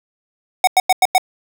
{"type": "tone bursts", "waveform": "square", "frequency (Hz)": 744, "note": "F#5", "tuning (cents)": 9, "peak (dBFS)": -9, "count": 5, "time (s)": [0.64, 1.181], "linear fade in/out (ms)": 2, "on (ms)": 33, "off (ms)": 94, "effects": []}